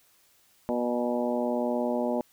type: harmonic tone with a mistuned harmonic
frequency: 121.4 Hz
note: B2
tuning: 29 cents flat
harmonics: 2 / 3 / 4 / 5 / 6 / 7 / 8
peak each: -29 / -34 / -33 / -30 / -40 / -36 / -43 dBFS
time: 0.69-2.21 s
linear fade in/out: 0 ms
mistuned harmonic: 6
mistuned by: +62 cents
effects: white hiss -63 dBFS RMS until 2.32 s